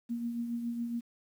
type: tone with tremolo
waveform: sine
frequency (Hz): 235.5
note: A#3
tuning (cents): +18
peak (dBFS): -30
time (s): 0.09-1.01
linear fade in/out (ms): 20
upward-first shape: triangle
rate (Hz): 7.2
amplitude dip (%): 50
effects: 10-bit